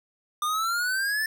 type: exponential sweep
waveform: square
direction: up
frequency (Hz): 1200 to 1779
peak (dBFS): -25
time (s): 0.42-1.26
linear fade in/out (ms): 2
effects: none